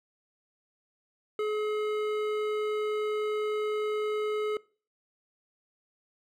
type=tone with hard clipping; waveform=triangle; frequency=425.1 Hz; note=G#4; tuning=40 cents sharp; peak=-29 dBFS; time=1.39-4.57 s; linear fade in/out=2 ms; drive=16 dB; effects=noise-tail reverb RT60 0.4 s tail -22 dB re dry